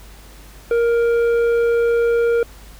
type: tone with tanh clipping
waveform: triangle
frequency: 468.1 Hz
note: A#4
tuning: 7 cents sharp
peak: -15 dBFS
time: 0.71-2.43 s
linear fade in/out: 2 ms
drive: 12 dB
effects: added 50 Hz sine -40 dBFS peak until 2.79 s + pink hiss -45 dBFS RMS until 2.79 s